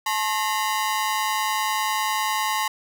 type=ring-modulated tone; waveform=sawtooth; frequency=970 Hz; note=B5; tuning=31 cents flat; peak=-15 dBFS; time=0.06-2.68 s; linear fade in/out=5 ms; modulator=105 Hz; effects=none